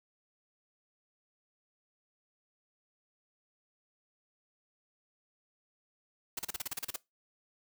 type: noise bursts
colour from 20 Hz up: white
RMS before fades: -36 dBFS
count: 11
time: 6.37-6.962 s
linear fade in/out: 5 ms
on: 22 ms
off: 35 ms
effects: noise-tail reverb RT60 0.2 s tail -21 dB re dry